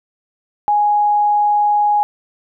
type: tone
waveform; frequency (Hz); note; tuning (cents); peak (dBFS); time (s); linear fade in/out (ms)
sine; 830.6; G#5; 0; -11; 0.68-2.03; 0
effects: none